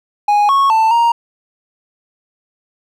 triangle tone with pitch steps, 827 / 1102 / 887 / 935 Hz, G#5 / C#6 / A5 / A#5, -8 / -11 / +14 / +5 cents, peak -7 dBFS, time 0.28-1.12 s, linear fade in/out 5 ms, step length 210 ms, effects none

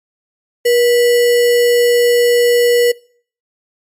sine tone with sample-and-hold, 480 Hz, B4, 49 cents flat, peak -8 dBFS, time 0.65-2.92 s, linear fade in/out 10 ms, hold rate 2450 Hz, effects noise-tail reverb RT60 0.5 s tail -23 dB re dry + MP3 64 kbps

